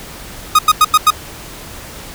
45% pulse tone bursts, 1244.5 Hz, D#6, in tune, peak -5 dBFS, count 5, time 0.55-1.105 s, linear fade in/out 5 ms, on 39 ms, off 90 ms, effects pink hiss -32 dBFS RMS until 2.14 s

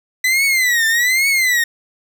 40% pulse tone with vibrato, 1993 Hz, B6, 15 cents sharp, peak -12 dBFS, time 0.24-1.64 s, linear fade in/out 5 ms, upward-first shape triangle, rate 1.2 Hz, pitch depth 200 cents each way, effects none

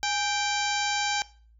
harmonic tone with a mistuned harmonic, 783 Hz, G5, 2 cents flat, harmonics 1 / 2 / 3 / 4 / 5 / 6 / 7 / 8 / 9, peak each -29 / -32 / -34 / -35 / -36 / -37 / -37 / -38 / -39 dBFS, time 0.03-1.22 s, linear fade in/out 0 ms, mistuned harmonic 1, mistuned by +92 cents, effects noise-tail reverb RT60 0.4 s tail -19 dB re dry + added 56 Hz sine -54 dBFS peak until 1.59 s

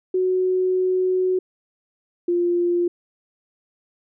sine tone pair in turn, 370 / 349.2 Hz, F#4 / F4, 0 / 0 cents, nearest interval minor second, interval 100 cents, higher first, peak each -17 dBFS, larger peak neither, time 0.14-1.39 / 2.28-2.88 s, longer first, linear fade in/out 5 ms, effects none

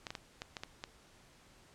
clicks, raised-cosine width 0.2 ms, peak -23 dBFS, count 7, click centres 0.068 / 0.105 / 0.152 / 0.419 / 0.568 / 0.635 / 0.839 s, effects pink hiss -62 dBFS RMS until 1.74 s + low-pass 9000 Hz 12 dB/octave

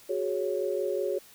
sine chord, F# suspended second, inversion none, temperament equal, 370 / 415.3 / 554.4 Hz, F#4 / G#4 / C#5, 0 / 0 / 0 cents, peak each -31 dBFS, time 0.09-1.19 s, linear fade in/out 10 ms, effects white hiss -54 dBFS RMS until 1.34 s

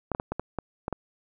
clicks, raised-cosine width 1 ms, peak -15 dBFS, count 8, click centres 0.117 / 0.149 / 0.199 / 0.32 / 0.396 / 0.587 / 0.881 / 0.927 s, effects none

